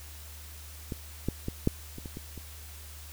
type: clicks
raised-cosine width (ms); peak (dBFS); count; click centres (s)
3; -21 / -15 / -19 / -10 / -27 / -27 / -25 / -30; 8; 0.922 / 1.286 / 1.484 / 1.674 / 1.984 / 2.058 / 2.171 / 2.377
effects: added 75 Hz sine -45 dBFS peak until 3.12 s + white hiss -49 dBFS RMS until 3.12 s